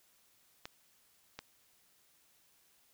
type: clicks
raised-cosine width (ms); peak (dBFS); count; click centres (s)
0.2; -25; 2; 0.655 / 1.39
effects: white hiss -69 dBFS RMS until 2.93 s